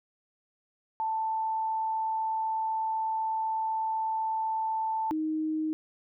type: tone pair in turn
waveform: sine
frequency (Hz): 884 / 312.5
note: A5 / D#4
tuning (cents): +8 / +8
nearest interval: octave + tritone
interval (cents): 1800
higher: first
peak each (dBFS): -27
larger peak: neither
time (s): 1-5.11 / 5.11-5.73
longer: first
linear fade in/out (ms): 0
effects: none